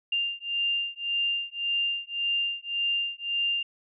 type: beating tone pair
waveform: sine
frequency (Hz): 2794 / 2795.8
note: F7 / F7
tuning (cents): 0 / +1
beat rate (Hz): 1.8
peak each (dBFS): -29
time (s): 0.12-3.63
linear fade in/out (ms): 5
effects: none